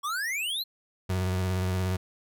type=exponential sweep; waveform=square; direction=up; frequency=1100 to 4255 Hz; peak=-29 dBFS; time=0.03-0.64 s; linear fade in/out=20 ms
type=tone with vibrato; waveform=35% pulse; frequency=92.5 Hz; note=F#2; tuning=in tune; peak=-24 dBFS; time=1.09-1.97 s; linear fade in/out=10 ms; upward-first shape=square; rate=17 Hz; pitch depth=26 cents each way
effects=none